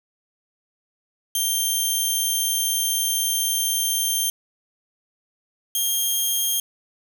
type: tone pair in turn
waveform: 10% pulse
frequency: 3166 / 3216 Hz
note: G7 / G7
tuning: +17 / +44 cents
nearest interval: unison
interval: 27 cents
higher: second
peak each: -12 dBFS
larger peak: neither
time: 1.35-4.3 / 5.75-6.6 s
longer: first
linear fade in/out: 2 ms
effects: 7-bit